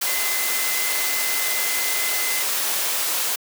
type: tone in noise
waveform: sine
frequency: 2047 Hz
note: C7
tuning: 38 cents flat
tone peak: -28 dBFS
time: 0.06-2.43 s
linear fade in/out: 10 ms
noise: white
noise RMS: -23 dBFS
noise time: 0.01-3.36 s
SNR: -8 dB
effects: high-pass 400 Hz 12 dB/octave